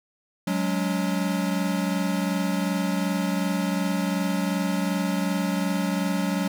square chord, F# suspended second, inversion none, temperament equal with one note detuned, 185 / 207.7 / 282.8 Hz, F#3 / G#3 / C#4, 0 / 0 / +35 cents, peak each -26 / -30 / -30 dBFS, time 0.47-6.48 s, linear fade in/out 5 ms, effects none

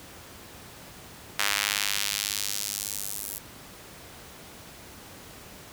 sawtooth tone with high-pass filter sweep, 101.8 Hz, G#2, 34 cents flat, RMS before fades -30 dBFS, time 1.39-3.38 s, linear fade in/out 0 ms, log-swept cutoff 1700 to 11000 Hz, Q 0.87, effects pink hiss -46 dBFS RMS until 5.72 s + high-pass 60 Hz 12 dB/octave

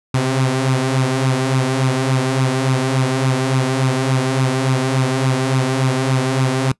sawtooth tone with flanger, 131.2 Hz, C3, 5 cents sharp, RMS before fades -17 dBFS, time 0.14-6.72 s, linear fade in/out 5 ms, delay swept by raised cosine 0.78 to 5.08 ms, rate 3.5 Hz, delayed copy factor +0.6, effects noise-tail reverb RT60 0.1 s tail -22 dB re dry + resampled to 24000 Hz

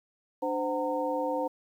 sine tone cluster, 296.4 / 517 / 746 / 915 Hz, D4 / C5 / F#5 / A#5, +16 / -21 / +14 / -32 cents, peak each -34 / -30 / -37 / -33 dBFS, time 0.42-1.48 s, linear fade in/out 10 ms, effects 10-bit

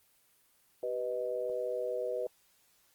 sine chord, G augmented, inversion none, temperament equal with one note detuned, 386.4 / 493.9 / 622.3 Hz, G4 / B4 / D#5, -25 / 0 / 0 cents, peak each -40 / -34 / -37 dBFS, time 0.83-2.27 s, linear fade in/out 2 ms, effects white hiss -68 dBFS RMS until 2.94 s + Opus 24 kbps

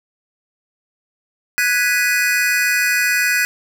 square chord, G# minor seventh, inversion third, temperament equal, 1480 / 1661.2 / 1975.5 / 2489 Hz, F#6 / G#6 / B6 / D#7, 0 / 0 / 0 / 0 cents, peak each -21 dBFS, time 1.58-3.45 s, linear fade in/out 0 ms, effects none

